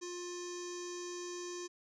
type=tone with low-pass filter; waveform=square; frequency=353.3 Hz; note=F4; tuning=20 cents sharp; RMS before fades=-43 dBFS; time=0.01-1.68 s; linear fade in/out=20 ms; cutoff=6200 Hz; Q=7.7; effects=none